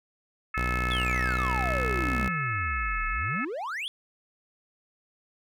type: harmonic tone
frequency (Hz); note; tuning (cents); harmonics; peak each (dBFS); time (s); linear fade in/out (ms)
433.4; A4; -26; 3 / 4 / 5 / 6; -31 / -33 / -35 / -37; 0.54-3.45; 5
type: tone with pitch glide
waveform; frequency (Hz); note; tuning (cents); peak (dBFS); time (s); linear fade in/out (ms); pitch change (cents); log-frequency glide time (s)
sawtooth; 61.6 to 62.93; B1 to B1; -4 to +33; -24; 0.57-2.28; 0; +37; 0.92-1.58
type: exponential two-way sweep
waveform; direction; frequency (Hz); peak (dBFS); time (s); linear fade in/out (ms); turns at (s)
triangle; down then up; 3520 to 34.38 to 3520; -29; 0.91-3.88; 0; 3.07
effects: none